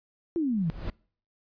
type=exponential sweep; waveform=sine; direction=down; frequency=352.5 to 152.6 Hz; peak=-24 dBFS; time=0.36-0.7 s; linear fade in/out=0 ms
type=noise with exponential growth; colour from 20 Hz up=brown; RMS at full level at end=-28 dBFS; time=0.48-0.9 s; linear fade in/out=2 ms; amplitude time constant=91 ms
effects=noise-tail reverb RT60 0.5 s tail -25 dB re dry + resampled to 11025 Hz